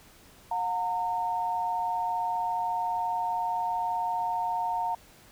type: tone pair together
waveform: sine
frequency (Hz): 720.5 / 915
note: F#5 / A#5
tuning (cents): -46 / -32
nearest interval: major third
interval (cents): 414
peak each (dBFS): -31 / -28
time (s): 0.51-4.95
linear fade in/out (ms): 5
effects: pink hiss -55 dBFS RMS until 5.31 s